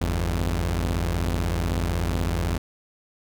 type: tone pair together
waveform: sawtooth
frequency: 50.6 / 85.1 Hz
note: G#1 / F2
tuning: -44 / -44 cents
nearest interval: major sixth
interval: 900 cents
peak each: -22 / -21 dBFS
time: 0.01-2.58 s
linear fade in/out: 5 ms
effects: none